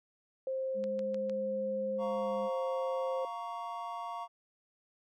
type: tone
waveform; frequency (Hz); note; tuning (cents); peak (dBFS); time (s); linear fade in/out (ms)
sine; 527; C5; +12; -32; 0.47-3.25; 2
type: tone with pitch glide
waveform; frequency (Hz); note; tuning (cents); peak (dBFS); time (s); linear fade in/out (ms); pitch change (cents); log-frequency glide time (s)
sine; 205.9 to 203.4; G#3 to G#3; -15 to -36; -40; 0.74-2.5; 50; -21; 2.2-2.31
type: click train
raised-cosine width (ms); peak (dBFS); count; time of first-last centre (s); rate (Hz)
0.2; -32; 4; 0.84-1.297; 6.57
type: chord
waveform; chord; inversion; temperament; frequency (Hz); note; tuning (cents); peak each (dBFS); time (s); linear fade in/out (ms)
triangle; Bb minor; second; just; 699.2 / 932.3 / 1118.8; F5 / Bb5 / Db6; +2 / 0 / +16; -40; 1.98-4.28; 50
effects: none